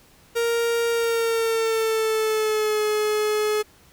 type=tone with pitch glide; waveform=45% pulse; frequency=466.2 to 425 Hz; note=A#4 to G#4; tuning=0 to +40 cents; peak=-20 dBFS; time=0.35-3.63 s; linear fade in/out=20 ms; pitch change=-160 cents; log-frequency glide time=0.9-2.82 s; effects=pink hiss -54 dBFS RMS until 3.92 s